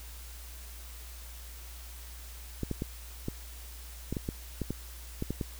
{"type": "clicks", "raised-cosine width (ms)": 3, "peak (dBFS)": -19, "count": 12, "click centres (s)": [2.633, 2.713, 2.821, 3.284, 4.126, 4.168, 4.289, 4.617, 4.706, 5.224, 5.306, 5.412], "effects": ["added 59 Hz sine -44 dBFS peak until 5.59 s", "white hiss -50 dBFS RMS until 5.59 s"]}